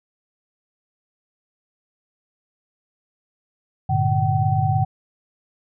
sine tone cluster, 100.5 / 117.7 / 147.5 / 763 Hz, G2 / A#2 / D3 / G5, +44 / +17 / +8 / -47 cents, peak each -22 dBFS, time 3.89-4.85 s, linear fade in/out 10 ms, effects none

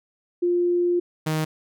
sine / sawtooth tone pair in turn, 351.1 / 156.4 Hz, F4 / D#3, +9 / +9 cents, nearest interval octave + major second, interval 1400 cents, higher first, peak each -18 dBFS, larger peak neither, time 0.42-1 / 1.26-1.45 s, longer first, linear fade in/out 10 ms, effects none

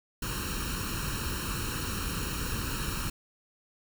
pink noise with comb filter, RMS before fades -33 dBFS, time 0.22-3.1 s, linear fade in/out 5 ms, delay 0.72 ms, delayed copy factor +0.85, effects none

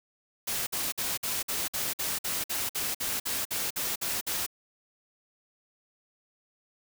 white noise bursts, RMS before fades -31 dBFS, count 16, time 0.47-4.465 s, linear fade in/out 10 ms, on 200 ms, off 53 ms, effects none

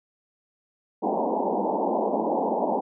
white band-pass noise, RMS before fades -25 dBFS, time 1.02-2.81 s, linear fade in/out 20 ms, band 190 to 940 Hz, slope 96 dB/octave, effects none

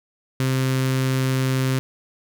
sawtooth tone with notch filter, 131.2 Hz, C3, 5 cents sharp, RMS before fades -21 dBFS, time 0.4-1.79 s, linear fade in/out 0 ms, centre 740 Hz, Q 1.3, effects none

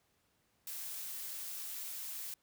blue noise, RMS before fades -43 dBFS, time 0.67-2.34 s, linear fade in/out 2 ms, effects pink hiss -75 dBFS RMS until 2.42 s + high-pass 60 Hz 12 dB/octave

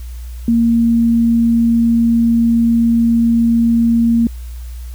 sine tone, 231.8 Hz, A#3, 10 cents flat, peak -9 dBFS, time 0.48-4.27 s, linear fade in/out 2 ms, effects added 60 Hz sine -25 dBFS peak until 4.94 s + white hiss -45 dBFS RMS until 4.94 s

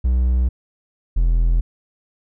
triangle tone pair in turn, 62.3 / 41.87 Hz, B1 / E1, +16 / +28 cents, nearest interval perfect fifth, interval 688 cents, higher first, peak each -12 / -11 dBFS, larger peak second, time 0.04-0.49 / 1.16-1.61 s, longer neither, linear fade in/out 10 ms, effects none

